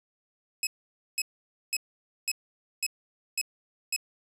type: tone bursts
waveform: 15% pulse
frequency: 2568 Hz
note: E7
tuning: 46 cents flat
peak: -19 dBFS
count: 7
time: 0.63-3.963 s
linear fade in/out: 2 ms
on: 39 ms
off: 510 ms
effects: none